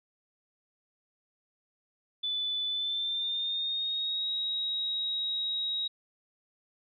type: tone with pitch glide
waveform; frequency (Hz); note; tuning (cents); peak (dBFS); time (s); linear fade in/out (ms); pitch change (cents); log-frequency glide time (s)
sine; 3490 to 3806; A7 to A#7; -15 to +35; -29; 2.23-5.88; 10; +150; 2.68-4.29
effects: none